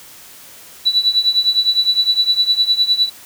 sine tone with tremolo, 3951 Hz, B7, in tune, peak -8 dBFS, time 0.85-3.1 s, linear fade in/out 20 ms, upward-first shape triangle, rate 9.8 Hz, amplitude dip 90%, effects white hiss -40 dBFS RMS until 3.25 s

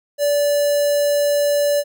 square tone with notch filter, 580 Hz, D5, 22 cents flat, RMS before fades -17 dBFS, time 0.18-1.84 s, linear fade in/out 50 ms, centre 2200 Hz, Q 0.77, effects none

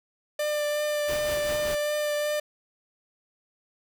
45% pulse tone with vibrato, 595 Hz, D5, 22 cents sharp, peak -25 dBFS, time 0.39-2.4 s, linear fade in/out 5 ms, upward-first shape triangle, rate 2.7 Hz, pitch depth 15 cents each way
pink noise with tremolo, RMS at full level -35 dBFS, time 1.08-1.75 s, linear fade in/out 5 ms, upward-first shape sine, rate 5.2 Hz, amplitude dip 50%
effects none

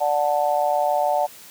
sine chord, D major, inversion none, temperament just, 587.3 / 734.2 / 881 Hz, D5 / F#5 / A5, 0 / -14 / +2 cents, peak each -22 / -21 / -24 dBFS, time 0-1.27 s, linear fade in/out 20 ms, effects white hiss -44 dBFS RMS until 1.5 s + high-pass 100 Hz 12 dB/octave

